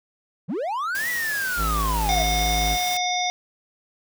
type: linear two-way sweep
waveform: triangle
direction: up then down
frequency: 130.9 to 1980 to 623 Hz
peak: -22 dBFS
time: 0.48-2.24 s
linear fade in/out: 20 ms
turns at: 1.09 s
type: noise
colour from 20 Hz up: white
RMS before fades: -33 dBFS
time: 0.95-2.97 s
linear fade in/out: 0 ms
type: tone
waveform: square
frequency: 53.8 Hz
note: A1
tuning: 38 cents flat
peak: -24 dBFS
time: 1.56-2.78 s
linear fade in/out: 50 ms
type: harmonic tone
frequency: 723 Hz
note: F#5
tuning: 40 cents flat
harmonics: 1 / 3 / 5 / 7 / 8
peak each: -24 / -29 / -28 / -34 / -31 dBFS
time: 2.09-3.3 s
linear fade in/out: 0 ms
effects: none